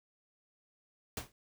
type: noise with exponential decay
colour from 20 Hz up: pink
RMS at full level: -34 dBFS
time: 1.17-1.32 s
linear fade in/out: 2 ms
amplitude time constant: 32 ms
effects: none